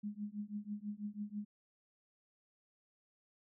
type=tone with tremolo; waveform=sine; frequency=207.6 Hz; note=G#3; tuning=in tune; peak=-36 dBFS; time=0.03-1.45 s; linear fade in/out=10 ms; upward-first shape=triangle; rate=6.1 Hz; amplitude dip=100%; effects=none